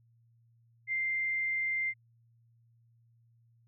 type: tone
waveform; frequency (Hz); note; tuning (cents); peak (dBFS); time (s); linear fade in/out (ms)
sine; 2093; C7; 0; -29; 0.87-1.94; 50
effects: added 116 Hz sine -63 dBFS peak until 3.67 s